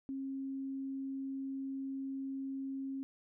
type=tone; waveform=sine; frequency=270 Hz; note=C#4; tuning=45 cents flat; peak=-37 dBFS; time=0.09-3.03 s; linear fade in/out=0 ms; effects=none